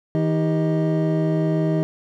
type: tone cluster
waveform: triangle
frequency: 160.6 / 315.2 / 396.2 / 626 Hz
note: E3 / D#4 / G4 / D#5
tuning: -45 / +23 / +18 / +10 cents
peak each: -18 / -22 / -25 / -25 dBFS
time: 0.15-1.83 s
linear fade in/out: 0 ms
effects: none